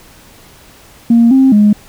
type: tone with pitch steps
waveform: sine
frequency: 233.1 / 265.5 / 208.5 Hz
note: A#3 / C4 / G#3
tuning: 0 / +25 / +7 cents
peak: -3 dBFS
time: 1.1-1.73 s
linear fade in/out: 5 ms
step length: 210 ms
effects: tanh soft clip ceiling 0 dBFS + pink hiss -41 dBFS RMS until 1.88 s